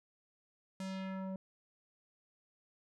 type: tone with low-pass filter sweep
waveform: square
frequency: 190.4 Hz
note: F#3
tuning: 50 cents sharp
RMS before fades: -41 dBFS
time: 0.8-1.36 s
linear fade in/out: 2 ms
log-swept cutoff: 9000 to 570 Hz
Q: 1.3
effects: none